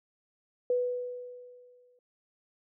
sine tone with exponential decay, 493.9 Hz, B4, in tune, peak -23 dBFS, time 0.7-1.99 s, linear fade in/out 2 ms, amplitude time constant 280 ms, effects none

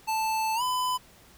square tone with pitch glide, 880 to 1005 Hz, A5 to B5, 0 to +30 cents, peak -26 dBFS, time 0.07-0.98 s, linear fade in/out 20 ms, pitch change +230 cents, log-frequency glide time 0.55-0.62 s, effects pink hiss -55 dBFS RMS until 1.37 s

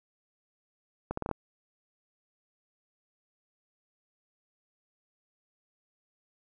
accelerating click train, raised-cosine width 1 ms, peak -18 dBFS, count 6, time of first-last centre 1.11-1.313 s, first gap 64 ms, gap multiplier 0.77, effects none

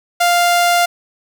sawtooth tone, 698.5 Hz, F5, in tune, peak -7 dBFS, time 0.2-0.86 s, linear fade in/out 10 ms, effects none

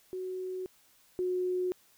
sine tone pair in turn, 370.9 / 364.5 Hz, F#4 / F#4, +4 / -26 cents, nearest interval unison, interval 30 cents, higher first, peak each -34 / -28 dBFS, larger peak second, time 0.13-0.66 / 1.19-1.72 s, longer neither, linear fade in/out 0 ms, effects white hiss -64 dBFS RMS until 1.97 s

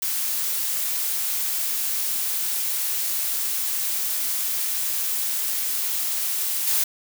blue noise with level steps, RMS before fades -25 / -21 dBFS, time 0.02-6.84 s, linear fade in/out 5 ms, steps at 6.67 s, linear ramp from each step 5 ms, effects none

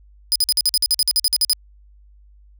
sawtooth tone bursts, 4991 Hz, D#8, 5 cents sharp, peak -11 dBFS, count 15, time 0.32-1.532 s, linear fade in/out 0 ms, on 36 ms, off 48 ms, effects added 50 Hz sine -46 dBFS peak until 2.59 s

